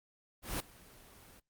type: noise with ADSR envelope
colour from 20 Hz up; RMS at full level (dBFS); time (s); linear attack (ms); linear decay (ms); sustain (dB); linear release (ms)
pink; -34; 0.42-1.4; 180; 4; -23; 6
effects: Opus 24 kbps